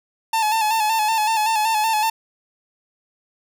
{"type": "tone with vibrato", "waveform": "45% pulse", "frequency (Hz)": 874, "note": "A5", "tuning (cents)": -12, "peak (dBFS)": -17, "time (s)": [0.33, 2.1], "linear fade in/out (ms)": 5, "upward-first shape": "square", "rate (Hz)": 5.3, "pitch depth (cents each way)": 44, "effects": []}